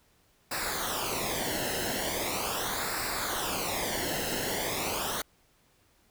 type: noise with flanger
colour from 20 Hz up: pink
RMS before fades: -32 dBFS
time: 0.51-5.22 s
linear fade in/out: 5 ms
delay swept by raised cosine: 0.31 to 0.86 ms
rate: 0.4 Hz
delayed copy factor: -0.75
effects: pink hiss -66 dBFS RMS until 6.1 s